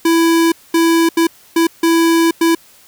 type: tone bursts at uneven times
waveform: square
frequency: 331.5 Hz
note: E4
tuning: 10 cents sharp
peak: -10 dBFS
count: 6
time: 0.05-0.52 / 0.74-1.09 / 1.17-1.27 / 1.56-1.67 / 1.83-2.31 / 2.41-2.55 s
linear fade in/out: 5 ms
effects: white hiss -46 dBFS RMS until 2.87 s